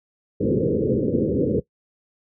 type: low-pass noise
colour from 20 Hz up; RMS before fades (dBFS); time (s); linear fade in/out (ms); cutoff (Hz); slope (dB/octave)
white; -20; 0.4-1.6; 10; 520; 96
effects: noise-tail reverb RT60 0.1 s tail -19 dB re dry + high-pass 100 Hz 12 dB/octave